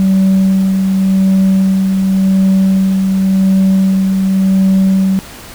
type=tone with tremolo; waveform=sine; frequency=191.3 Hz; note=G3; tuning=42 cents flat; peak=-4 dBFS; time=0-5.19 s; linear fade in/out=0 ms; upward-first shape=sine; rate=0.9 Hz; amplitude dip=40%; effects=tanh soft clip ceiling -5 dBFS + pink hiss -32 dBFS RMS until 5.54 s